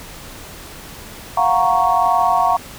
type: chord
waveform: sine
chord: Gb major seventh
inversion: third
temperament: equal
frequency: 698.5 / 740 / 932.3 / 1108.7 Hz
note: F5 / Gb5 / Bb5 / Db6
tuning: 0 / 0 / 0 / 0 cents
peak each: -18 dBFS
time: 1.37-2.57 s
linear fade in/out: 5 ms
effects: pink hiss -36 dBFS RMS until 2.78 s